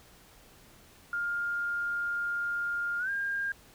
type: tone with pitch glide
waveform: sine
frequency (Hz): 1408 to 1608.1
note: F6 to G6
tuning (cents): +14 to +44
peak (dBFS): -29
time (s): 1.13-3.52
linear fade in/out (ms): 2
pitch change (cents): +230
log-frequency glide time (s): 2.99-3.1
effects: pink hiss -57 dBFS RMS until 3.74 s